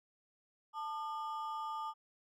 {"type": "ring-modulated tone", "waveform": "triangle", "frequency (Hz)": 1046.5, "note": "C6", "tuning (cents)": 0, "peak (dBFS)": -33, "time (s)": [0.73, 1.94], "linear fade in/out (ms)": 50, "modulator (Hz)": 163, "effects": []}